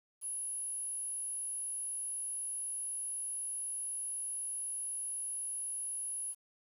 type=tone; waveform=sine; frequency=10548 Hz; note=E9; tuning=in tune; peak=-34 dBFS; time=0.21-6.35 s; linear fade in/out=50 ms; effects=tanh soft clip ceiling -35 dBFS + 10-bit